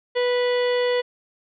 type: harmonic tone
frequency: 491.9 Hz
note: B4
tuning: 7 cents flat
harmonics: 1 / 2 / 3 / 4 / 5 / 6 / 7 / 9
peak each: -19 / -32 / -39 / -30 / -42 / -35 / -36 / -41 dBFS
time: 0.15-1.02 s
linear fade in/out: 20 ms
effects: none